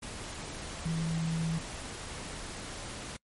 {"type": "tone in noise", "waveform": "sine", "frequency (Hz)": 163.4, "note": "E3", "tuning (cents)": -15, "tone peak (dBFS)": -29, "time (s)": [0.85, 1.59], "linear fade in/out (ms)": 10, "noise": "pink", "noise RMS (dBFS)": -41, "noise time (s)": [0.02, 3.17], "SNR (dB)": 9, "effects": ["noise-tail reverb RT60 0.1 s tail -26 dB re dry", "MP3 48 kbps"]}